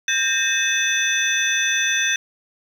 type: tone cluster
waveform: sine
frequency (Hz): 1590 / 1838 / 2576 / 3524 / 6010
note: G6 / A#6 / E7 / A7 / F#8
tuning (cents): +24 / -25 / -41 / +2 / +26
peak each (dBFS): -24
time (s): 0.08-2.16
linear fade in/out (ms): 2
effects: 7-bit